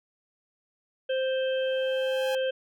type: harmonic tone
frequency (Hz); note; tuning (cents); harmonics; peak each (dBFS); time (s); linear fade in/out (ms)
523.3; C5; 0; 1 / 3 / 5 / 6; -25 / -37 / -42 / -38; 1.09-2.51; 10
type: tone with exponential growth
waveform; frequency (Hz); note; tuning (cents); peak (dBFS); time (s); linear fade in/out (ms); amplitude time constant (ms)
sawtooth; 830.6; G#5; 0; -29; 1.38-2.35; 1; 210
effects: none